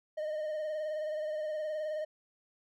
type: tone with vibrato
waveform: triangle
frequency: 615 Hz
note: D#5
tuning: 20 cents flat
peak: -31 dBFS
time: 0.17-2.05 s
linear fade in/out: 10 ms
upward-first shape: sine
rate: 19 Hz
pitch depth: 37 cents each way
effects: none